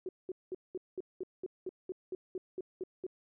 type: tone bursts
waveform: sine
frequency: 370 Hz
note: F#4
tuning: in tune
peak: -35 dBFS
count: 14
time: 0.06-3.066 s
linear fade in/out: 2 ms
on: 29 ms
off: 200 ms
effects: none